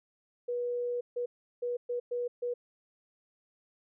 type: tone bursts at uneven times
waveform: sine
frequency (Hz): 485.5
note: B4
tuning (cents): -30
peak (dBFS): -30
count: 6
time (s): 0.48-1.01 / 1.16-1.26 / 1.62-1.77 / 1.89-2 / 2.11-2.28 / 2.42-2.54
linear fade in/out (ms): 10
effects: none